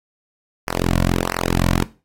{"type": "tone with flanger", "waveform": "sawtooth", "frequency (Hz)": 43.77, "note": "F1", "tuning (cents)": 5, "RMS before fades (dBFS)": -19, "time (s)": [0.67, 1.84], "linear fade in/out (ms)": 0, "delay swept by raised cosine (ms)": [0.26, 2.46], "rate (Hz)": 1.5, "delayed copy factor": -0.95, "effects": ["noise-tail reverb RT60 0.3 s tail -17 dB re dry", "AAC 48 kbps"]}